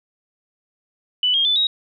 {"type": "tone with pitch steps", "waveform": "sine", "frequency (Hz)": [2981, 3232, 3504, 3799], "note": ["F#7", "G#7", "A7", "A#7"], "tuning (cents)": [12, -48, -8, 32], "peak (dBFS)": -15, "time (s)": [1.23, 1.67], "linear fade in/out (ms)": 2, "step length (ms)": 110, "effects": []}